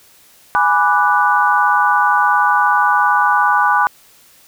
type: chord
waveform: sine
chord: G# half-diminished seventh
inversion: none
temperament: equal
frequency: 830.6 / 987.8 / 1174.7 / 1480 Hz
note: G#5 / B5 / D6 / F#6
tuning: 0 / 0 / 0 / 0 cents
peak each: -16 dBFS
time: 0.55-3.87 s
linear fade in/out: 0 ms
effects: white hiss -48 dBFS RMS until 4.47 s